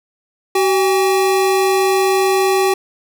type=tone pair together; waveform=square; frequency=380 / 805.2 Hz; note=F#4 / G5; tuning=+46 / +46 cents; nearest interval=octave + minor second; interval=1300 cents; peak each=-14 / -19 dBFS; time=0.55-2.74 s; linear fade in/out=5 ms; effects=none